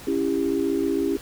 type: chord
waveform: sine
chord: C# diminished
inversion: none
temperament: just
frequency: 277.2 / 332.6 / 399.1 Hz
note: C#4 / E4 / G4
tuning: 0 / +16 / +31 cents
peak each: -25 dBFS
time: 0.07-1.17 s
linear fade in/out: 5 ms
effects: pink hiss -42 dBFS RMS until 1.21 s